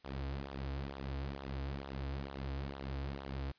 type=tone with flanger; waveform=sawtooth; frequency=68.4 Hz; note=C#2; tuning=23 cents flat; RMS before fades=-41 dBFS; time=0.04-3.52 s; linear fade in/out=10 ms; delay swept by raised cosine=0.4 to 5.4 ms; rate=2.2 Hz; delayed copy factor=-0.7; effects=white hiss -70 dBFS RMS until 3.58 s + resampled to 11025 Hz